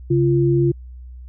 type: tone pair together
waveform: sine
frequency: 136.8 / 344.4 Hz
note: C#3 / F4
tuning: -23 / -24 cents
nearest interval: octave + major third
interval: 1599 cents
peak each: -16 dBFS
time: 0.1-0.72 s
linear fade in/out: 10 ms
effects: added 62 Hz sine -34 dBFS peak until 1.28 s